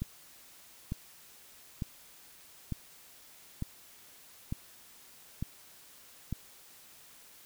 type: click train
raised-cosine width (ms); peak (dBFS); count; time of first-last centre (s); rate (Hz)
5; -21; 8; 0.02-6.326; 1.11
effects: white hiss -56 dBFS RMS until 7.45 s